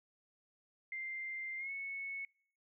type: tone with pitch glide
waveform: sine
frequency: 2093 to 2205 Hz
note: C7 to C#7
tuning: 0 to -10 cents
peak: -39 dBFS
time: 0.92-2.25 s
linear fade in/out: 2 ms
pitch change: +90 cents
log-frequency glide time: 1.57-1.71 s
effects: noise-tail reverb RT60 0.6 s tail -26 dB re dry